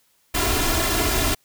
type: noise with comb filter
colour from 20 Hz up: pink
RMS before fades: -21 dBFS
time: 0.34-1.35 s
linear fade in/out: 10 ms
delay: 2.9 ms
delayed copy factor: +0.85
effects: white hiss -63 dBFS RMS until 1.44 s